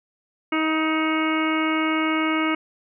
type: harmonic tone with a mistuned harmonic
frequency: 315.7 Hz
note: D#4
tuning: 25 cents sharp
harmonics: 1 / 2 / 3 / 4 / 5 / 6 / 7 / 8 / 9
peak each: -22 / -32 / -32 / -27 / -34 / -37 / -27 / -39 / -34 dBFS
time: 0.52-2.55 s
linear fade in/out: 5 ms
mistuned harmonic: 5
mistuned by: -20 cents
effects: none